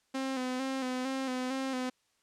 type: tone with vibrato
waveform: sawtooth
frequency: 260 Hz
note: C4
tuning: 11 cents flat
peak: -28 dBFS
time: 0.14-1.9 s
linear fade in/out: 10 ms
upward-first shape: square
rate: 2.2 Hz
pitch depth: 40 cents each way
effects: white hiss -73 dBFS RMS until 2.22 s + low-pass 8000 Hz 12 dB/octave